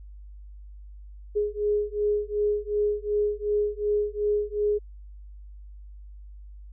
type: beating tone pair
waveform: sine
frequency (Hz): 415.3 / 418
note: G#4 / G#4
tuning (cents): 0 / +11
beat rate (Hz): 2.7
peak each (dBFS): -26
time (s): 1.35-4.79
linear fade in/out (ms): 20
effects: added 50 Hz sine -41 dBFS peak until 6.72 s